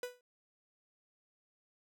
45% pulse tone with exponential decay, 493.9 Hz, B4, in tune, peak -35 dBFS, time 0.03-0.21 s, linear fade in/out 2 ms, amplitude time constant 39 ms, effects none

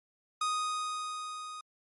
45% pulse tone with level ramp, 1244.5 Hz, D#6, in tune, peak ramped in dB -28 to -41 dBFS, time 0.41-1.61 s, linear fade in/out 5 ms, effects MP3 48 kbps

